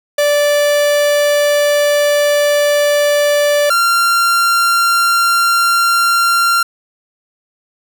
45% pulse tone pair in turn, 584 / 1379.8 Hz, D5 / F6, -10 / -21 cents, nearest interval octave + minor third, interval 1489 cents, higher second, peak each -10 dBFS, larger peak neither, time 0.18-3.7 / 3.7-6.63 s, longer first, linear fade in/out 5 ms, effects none

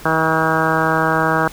harmonic tone, 160 Hz, D#3, 49 cents sharp, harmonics 1 / 2 / 3 / 4 / 5 / 6 / 7 / 8 / 9 / 10, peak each -23 / -23 / -23 / -23 / -23 / -23 / -23 / -23 / -23 / -23 dBFS, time 0.05-1.48 s, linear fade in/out 5 ms, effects pink hiss -38 dBFS RMS until 1.52 s

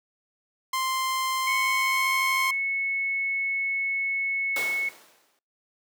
sawtooth tone with pitch glide, 1046.5 to 1053.8 Hz, C6 to C6, 0 to +12 cents, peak -21 dBFS, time 0.73-2.51 s, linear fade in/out 5 ms, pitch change +12 cents, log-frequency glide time 1.67-2.1 s
sine tone, 2200 Hz, C#7, 14 cents flat, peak -24 dBFS, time 1.47-4.89 s, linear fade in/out 5 ms
pink noise with exponential decay, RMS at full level -30 dBFS, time 4.56-5.39 s, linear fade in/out 2 ms, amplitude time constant 180 ms
effects noise-tail reverb RT60 0.5 s tail -26 dB re dry + high-pass 400 Hz 12 dB/octave

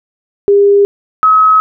sine tone pair in turn, 403 / 1279.4 Hz, G4 / D#6, +48 / +48 cents, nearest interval octave + minor sixth, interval 2000 cents, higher second, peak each -4 dBFS, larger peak neither, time 0.48-0.85 / 1.23-1.6 s, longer neither, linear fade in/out 0 ms, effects none

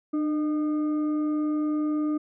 sine tone with frequency modulation, 301.5 Hz, D4, 46 cents sharp, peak -23 dBFS, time 0.13-2.18 s, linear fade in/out 10 ms, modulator 917 Hz, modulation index 0.28, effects none

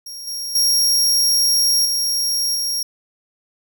sawtooth tone with level steps, 5588 Hz, F8, in tune, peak -28 / -22 / -11 / -15 / -17 dBFS, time 0.06-2.83 s, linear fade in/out 5 ms, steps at 0.27 / 0.55 / 1.85 / 2.55 s, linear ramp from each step 5 ms, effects none

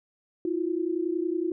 sine tone pair together, 326.6 / 357.4 Hz, E4 / F4, -16 / +40 cents, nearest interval major second, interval 156 cents, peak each -28 dBFS, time 0.45-1.52 s, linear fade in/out 2 ms, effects none

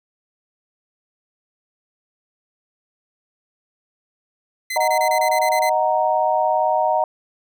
sawtooth tone bursts, 2043 Hz, C7, 42 cents flat, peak -20 dBFS, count 10, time 4.7-5.695 s, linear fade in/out 5 ms, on 77 ms, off 25 ms
sine chord, D# minor, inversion none, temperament equal, 622.3 / 740 / 932.3 Hz, D#5 / F#5 / A#5, 0 / 0 / 0 cents, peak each -20 dBFS, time 4.76-7.04 s, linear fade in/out 2 ms
effects none

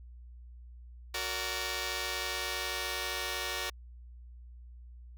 5% pulse chord, Gb augmented, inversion none, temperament just, 370 / 462.5 / 578.1 Hz, Gb4 / Bb4 / D5, 0 / -14 / -27 cents, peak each -27 dBFS, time 1.14-3.7 s, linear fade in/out 5 ms, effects added 60 Hz sine -47 dBFS peak until 5.17 s

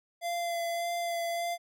square tone with vibrato, 685 Hz, F5, 34 cents flat, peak -31 dBFS, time 0.21-1.58 s, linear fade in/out 50 ms, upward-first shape sine, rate 1.7 Hz, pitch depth 16 cents each way, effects none

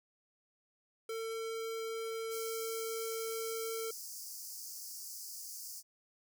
square tone, 450.5 Hz, A4, 41 cents sharp, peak -38 dBFS, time 1.09-3.91 s, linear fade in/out 5 ms
pink high-pass noise, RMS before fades -46 dBFS, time 2.29-5.83 s, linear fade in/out 50 ms, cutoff 4700 Hz, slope 96 dB/octave
effects none

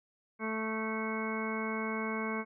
harmonic tone with a mistuned harmonic, 220 Hz, A3, in tune, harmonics 1 / 2 / 3 / 4 / 5 / 6 / 7 / 9 / 10, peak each -36 / -39 / -45 / -45 / -40 / -49 / -43 / -51 / -40 dBFS, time 0.39-2.45 s, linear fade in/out 50 ms, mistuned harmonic 9, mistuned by -19 cents, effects none

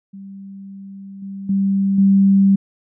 sine tone with level steps, 195.8 Hz, G3, 2 cents flat, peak -32 / -27 / -14 / -9 dBFS, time 0.13-2.56 s, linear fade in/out 10 ms, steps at 1.22 / 1.49 / 1.98 s, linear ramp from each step 5 ms, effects none

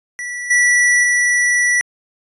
square tone with level steps, 1954 Hz, B6, 19 cents flat, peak -24 / -11 / -13 dBFS, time 0.19-1.81 s, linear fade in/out 0 ms, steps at 0.5 / 1.03 s, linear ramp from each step 10 ms, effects resampled to 24000 Hz

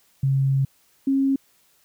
sine tone pair in turn, 135.7 / 271.4 Hz, C#3 / C#4, -36 / -36 cents, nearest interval octave, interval 1200 cents, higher second, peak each -17 / -17 dBFS, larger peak neither, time 0.23-0.65 / 1.07-1.36 s, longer first, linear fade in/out 5 ms, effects white hiss -61 dBFS RMS until 1.84 s

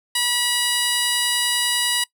15% pulse tone with band-pass filter, 970 Hz, B5, 31 cents flat, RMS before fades -21 dBFS, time 0.15-2.04 s, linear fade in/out 5 ms, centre 7900 Hz, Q 0.75, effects noise-tail reverb RT60 0.1 s tail -22 dB re dry

